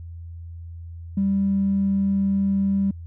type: tone with tanh clipping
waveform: triangle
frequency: 196.2 Hz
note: G3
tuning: 2 cents sharp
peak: -18 dBFS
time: 1.17-2.91 s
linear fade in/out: 5 ms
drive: 4 dB
effects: added 84 Hz sine -34 dBFS peak until 3.06 s